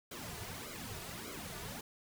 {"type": "noise with flanger", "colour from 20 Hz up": "pink", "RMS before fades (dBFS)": -45, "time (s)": [0.11, 1.81], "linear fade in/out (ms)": 5, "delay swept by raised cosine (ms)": [1.1, 3.8], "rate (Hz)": 1.7, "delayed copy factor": -0.85, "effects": []}